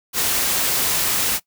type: noise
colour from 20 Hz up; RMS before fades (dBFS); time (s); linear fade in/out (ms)
white; -20; 0.13-1.4; 50
effects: noise-tail reverb RT60 0.1 s tail -20 dB re dry